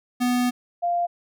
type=tone pair in turn; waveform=square / sine; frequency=246.9 / 696.3 Hz; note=B3 / F5; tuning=0 / -5 cents; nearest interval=octave + tritone; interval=1795 cents; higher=second; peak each=-20 dBFS; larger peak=neither; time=0.2-0.51 / 0.82-1.07 s; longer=first; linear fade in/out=20 ms; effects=none